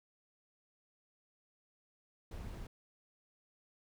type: noise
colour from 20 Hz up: brown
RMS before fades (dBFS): -45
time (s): 2.31-2.67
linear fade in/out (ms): 5
effects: none